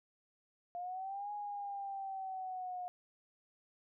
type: linear two-way sweep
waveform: sine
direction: up then down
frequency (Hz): 698.5 to 830.6 to 718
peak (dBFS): -39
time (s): 0.75-2.88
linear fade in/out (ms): 0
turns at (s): 1.32
effects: none